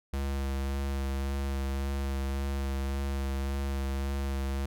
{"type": "tone with vibrato", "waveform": "square", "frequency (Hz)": 68.4, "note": "C#2", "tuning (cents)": -23, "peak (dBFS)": -30, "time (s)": [0.13, 4.66], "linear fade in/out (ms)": 5, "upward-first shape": "sine", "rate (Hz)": 1.8, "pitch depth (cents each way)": 16, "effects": []}